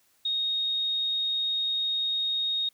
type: tone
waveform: sine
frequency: 3729 Hz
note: A#7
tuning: in tune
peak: -25 dBFS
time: 0.25-2.69 s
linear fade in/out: 5 ms
effects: white hiss -66 dBFS RMS until 2.73 s